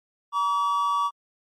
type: tone pair together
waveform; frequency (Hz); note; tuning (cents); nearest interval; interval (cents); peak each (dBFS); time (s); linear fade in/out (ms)
triangle; 948 / 1142.8; A#5 / D6; +29 / -48; minor third; 323; -26 / -20; 0.32-1.11; 50
effects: MP3 64 kbps